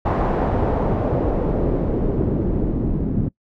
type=noise with low-pass filter sweep; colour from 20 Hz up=pink; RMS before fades=-20 dBFS; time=0.05-3.29 s; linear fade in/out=10 ms; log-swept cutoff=910 to 250 Hz; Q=1.4; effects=noise-tail reverb RT60 0.1 s tail -23 dB re dry